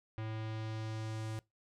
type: tone with low-pass filter sweep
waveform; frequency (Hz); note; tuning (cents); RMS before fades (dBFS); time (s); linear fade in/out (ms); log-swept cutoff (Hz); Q
square; 110; A2; 0; -40; 0.18-1.39; 0; 2700 to 9200; 1.1
effects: noise-tail reverb RT60 0.2 s tail -23 dB re dry